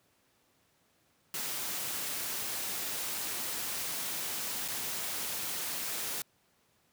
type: noise with dropouts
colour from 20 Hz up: white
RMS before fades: -36 dBFS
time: 1.34-6.22 s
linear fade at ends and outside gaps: 2 ms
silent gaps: 4.68-4.684 s
effects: pink hiss -70 dBFS RMS until 6.92 s + high-pass 100 Hz 12 dB/octave